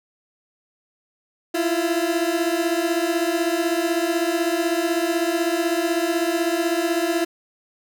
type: beating tone pair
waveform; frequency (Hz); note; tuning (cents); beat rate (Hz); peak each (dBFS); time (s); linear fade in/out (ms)
30% pulse; 329.6 / 345.6; E4 / F4; 0 / -18; 16; -20; 1.54-7.25; 10
effects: none